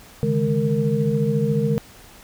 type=tone cluster; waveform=sine; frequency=140.6 / 154.7 / 209 / 461.8 Hz; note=C#3 / D#3 / G#3 / A#4; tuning=+25 / -10 / +11 / -16 cents; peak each=-23 dBFS; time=0.23-1.78 s; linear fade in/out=0 ms; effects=pink hiss -46 dBFS RMS until 2.23 s